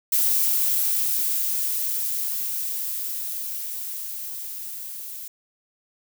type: noise with level ramp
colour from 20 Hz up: violet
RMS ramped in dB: -20 to -36 dBFS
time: 0.12-5.28 s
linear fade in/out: 5 ms
effects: none